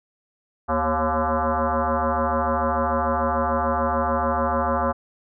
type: tone with frequency modulation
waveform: sine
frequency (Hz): 238.9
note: A#3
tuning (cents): +43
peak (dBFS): -19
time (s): 0.68-4.93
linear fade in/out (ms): 20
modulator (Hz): 157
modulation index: 7
effects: none